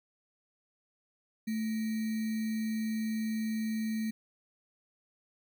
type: tone with sample-and-hold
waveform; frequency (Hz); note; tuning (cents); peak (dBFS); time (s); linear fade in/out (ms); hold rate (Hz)
sine; 220; A3; 0; -30; 1.47-4.11; 10; 2100
effects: none